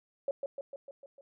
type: tone with echo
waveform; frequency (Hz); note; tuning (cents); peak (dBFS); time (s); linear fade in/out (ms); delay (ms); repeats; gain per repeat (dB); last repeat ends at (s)
sine; 554.4; C#5; 0; -28; 0.28-0.31; 2; 150; 6; -4; 1.21
effects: none